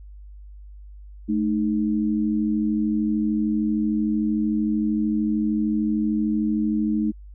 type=tone pair together; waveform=sine; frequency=216.3 / 309.5 Hz; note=A3 / D#4; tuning=-29 / -9 cents; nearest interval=tritone; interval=620 cents; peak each=-21 / -24 dBFS; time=1.28-7.12 s; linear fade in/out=20 ms; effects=added 50 Hz sine -39 dBFS peak until 7.34 s